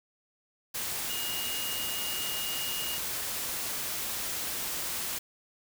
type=tone in noise; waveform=sine; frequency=2859 Hz; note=F7; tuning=40 cents sharp; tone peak=-36 dBFS; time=1.09-2.98 s; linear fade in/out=10 ms; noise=white; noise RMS=-34 dBFS; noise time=0.74-5.19 s; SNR=-5 dB; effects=none